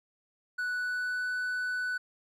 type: tone with pitch glide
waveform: triangle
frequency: 1480 to 1492 Hz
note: F#6 to F#6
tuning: 0 to +14 cents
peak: -28 dBFS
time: 0.58-1.98 s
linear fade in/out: 10 ms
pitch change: +14 cents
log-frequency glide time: 0.71-1.29 s
effects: none